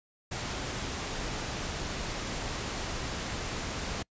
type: noise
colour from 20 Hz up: pink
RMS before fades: -35 dBFS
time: 0.31-4.03 s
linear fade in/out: 10 ms
effects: noise-tail reverb RT60 0.1 s tail -26 dB re dry + resampled to 16000 Hz